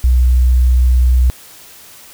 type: tone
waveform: sine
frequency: 62.4 Hz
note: B1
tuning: 19 cents sharp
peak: -7 dBFS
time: 0.04-1.3 s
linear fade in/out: 0 ms
effects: white hiss -39 dBFS RMS until 2.13 s